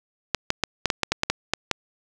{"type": "clicks", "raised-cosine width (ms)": 0.2, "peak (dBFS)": -3, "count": 11, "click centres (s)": [0.347, 0.504, 0.637, 0.857, 0.902, 1.033, 1.12, 1.234, 1.3, 1.536, 1.713], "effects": []}